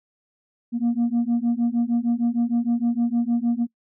sine beating tone pair, 233.1 / 239.6 Hz, A#3 / A#3, 0 / +48 cents, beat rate 6.5 Hz, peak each -20 dBFS, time 0.72-3.67 s, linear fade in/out 50 ms, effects noise-tail reverb RT60 0.1 s tail -24 dB re dry + tanh soft clip ceiling -16 dBFS

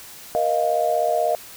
sine chord, Bb suspended fourth, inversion none, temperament equal with one note detuned, 472.9 / 622.3 / 698.5 Hz, Bb4 / Eb5 / F5, +25 / 0 / 0 cents, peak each -26 / -21 / -21 dBFS, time 0.35-1.35 s, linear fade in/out 0 ms, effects white hiss -41 dBFS RMS until 1.56 s

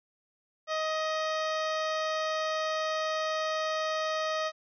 harmonic tone, 628 Hz, D#5, 16 cents sharp, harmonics 1 / 2 / 3 / 4 / 5 / 6 / 7 / 8 / 9 / 10, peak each -31 / -33 / -38 / -44 / -44 / -43 / -47 / -45 / -49 / -53 dBFS, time 0.67-4.52 s, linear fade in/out 50 ms, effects none

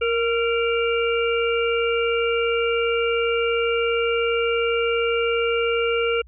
harmonic tone with a mistuned harmonic, 466.2 Hz, A#4, in tune, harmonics 1 / 3 / 5 / 6, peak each -20 / -27 / -28 / -29 dBFS, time 0.01-6.22 s, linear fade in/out 10 ms, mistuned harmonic 3, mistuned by -31 cents, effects added 60 Hz sine -44 dBFS peak until 6.27 s

